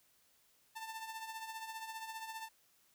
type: tone with tremolo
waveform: sawtooth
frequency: 890 Hz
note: A5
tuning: 20 cents sharp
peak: -37 dBFS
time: 0.75-2.49 s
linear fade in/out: 20 ms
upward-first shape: triangle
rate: 15 Hz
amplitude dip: 65%
effects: white hiss -71 dBFS RMS until 2.94 s